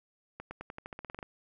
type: accelerating click train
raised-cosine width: 0.5 ms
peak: -26 dBFS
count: 13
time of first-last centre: 0.4-1.228 s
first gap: 110 ms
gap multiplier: 0.91
effects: none